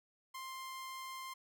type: tone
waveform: sawtooth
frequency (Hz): 1051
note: C6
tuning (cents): +7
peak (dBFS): -40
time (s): 0.34-1.34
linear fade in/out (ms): 10
effects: none